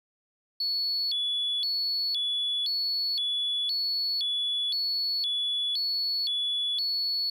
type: tone with vibrato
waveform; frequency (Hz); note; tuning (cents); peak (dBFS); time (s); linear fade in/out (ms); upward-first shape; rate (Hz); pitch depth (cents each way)
triangle; 3882; B7; -31; -23; 0.6-7.3; 5; square; 0.97; 220
effects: tanh soft clip ceiling -23 dBFS